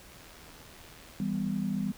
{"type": "click train", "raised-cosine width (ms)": 0.2, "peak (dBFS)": -37, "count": 88, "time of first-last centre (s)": [0.12, 1.199], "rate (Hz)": 80.6}
{"type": "chord", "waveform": "sine", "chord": "E minor", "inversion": "none", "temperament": "just", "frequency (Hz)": [164.81, 197.78, 247.2], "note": ["E3", "G3", "B3"], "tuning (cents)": [0, 16, 2], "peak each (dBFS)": [-36, -30, -35], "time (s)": [1.2, 1.92], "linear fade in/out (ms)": 2}
{"effects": ["pink hiss -52 dBFS RMS until 1.97 s"]}